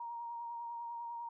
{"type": "tone with vibrato", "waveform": "sine", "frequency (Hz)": 939, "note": "A#5", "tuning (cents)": 12, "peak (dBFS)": -40, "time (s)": [0, 1.29], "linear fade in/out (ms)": 5, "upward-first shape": "sine", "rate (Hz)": 10, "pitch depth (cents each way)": 19, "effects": []}